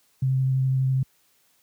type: tone with vibrato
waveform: sine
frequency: 131.8 Hz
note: C3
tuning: 13 cents sharp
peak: -19 dBFS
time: 0.22-1.03 s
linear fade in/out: 5 ms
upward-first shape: triangle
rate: 12 Hz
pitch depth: 14 cents each way
effects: white hiss -64 dBFS RMS until 1.62 s + high-pass 60 Hz 12 dB/octave